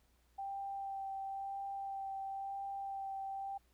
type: tone with vibrato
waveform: sine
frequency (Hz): 784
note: G5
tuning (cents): 0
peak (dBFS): -39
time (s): 0.38-3.58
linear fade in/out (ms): 10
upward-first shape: sine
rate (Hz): 0.98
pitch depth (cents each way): 12
effects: added 60 Hz sine -70 dBFS peak until 3.73 s + pink hiss -75 dBFS RMS until 3.73 s